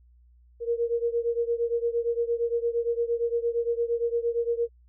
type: beating tone pair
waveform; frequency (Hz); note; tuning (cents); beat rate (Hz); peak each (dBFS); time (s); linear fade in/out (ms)
sine; 466.2 / 474.9; A#4 / A#4; 0 / +32; 8.7; -26 / -28; 0.6-4.69; 50
effects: added 60 Hz sine -54 dBFS peak until 4.88 s